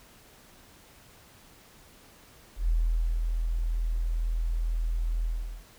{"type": "tone with ADSR envelope", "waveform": "sine", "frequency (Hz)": 41.07, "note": "E1", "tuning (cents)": -6, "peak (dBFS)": -21, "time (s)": [2.56, 5.65], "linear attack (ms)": 120, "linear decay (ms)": 530, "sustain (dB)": -4, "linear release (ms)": 400, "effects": ["pink hiss -55 dBFS RMS until 5.78 s"]}